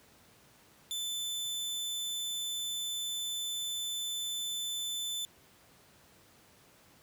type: tone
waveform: sawtooth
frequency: 3520 Hz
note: A7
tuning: in tune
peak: -31 dBFS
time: 0.91-5.25 s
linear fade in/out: 0 ms
effects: pink hiss -61 dBFS RMS until 7.02 s + high-pass 80 Hz 12 dB/octave